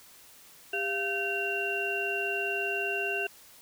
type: tone cluster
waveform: sine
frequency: 399.6 / 692 / 1536 / 2755 Hz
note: G4 / F5 / G6 / F7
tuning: +33 / -16 / -36 / -24 cents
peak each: -34 / -37 / -35 / -31 dBFS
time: 0.73-3.27 s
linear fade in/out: 5 ms
effects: white hiss -54 dBFS RMS until 3.61 s